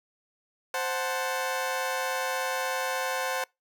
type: chord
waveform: 20% pulse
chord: F# diminished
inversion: second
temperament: equal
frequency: 523.3 / 740 / 880 Hz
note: C5 / F#5 / A5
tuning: 0 / 0 / 0 cents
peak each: -26 / -28 / -30 dBFS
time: 0.74-3.44 s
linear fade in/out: 2 ms
effects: noise-tail reverb RT60 0.2 s tail -25 dB re dry